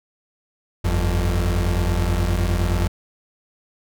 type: tone pair together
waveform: 35% pulse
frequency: 48.45 / 87.31 Hz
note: G1 / F2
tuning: -20 / 0 cents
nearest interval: minor seventh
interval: 1020 cents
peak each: -19 dBFS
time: 0.84-2.88 s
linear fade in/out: 10 ms
effects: none